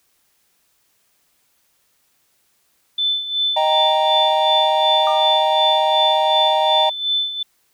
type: tone with tremolo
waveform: sine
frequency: 3520 Hz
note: A7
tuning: in tune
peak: -15 dBFS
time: 2.98-7.43 s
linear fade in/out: 5 ms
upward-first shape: sine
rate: 2.7 Hz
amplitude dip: 70%
type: chord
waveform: triangle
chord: Eb major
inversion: none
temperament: equal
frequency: 622.3 / 784 / 932.3 Hz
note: Eb5 / G5 / Bb5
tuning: 0 / 0 / 0 cents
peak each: -17 dBFS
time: 3.56-6.9 s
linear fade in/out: 10 ms
type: tone with exponential decay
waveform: triangle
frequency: 1200 Hz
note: D6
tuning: 37 cents sharp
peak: -18 dBFS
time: 5.07-5.44 s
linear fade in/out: 1 ms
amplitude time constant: 79 ms
effects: white hiss -63 dBFS RMS until 7.73 s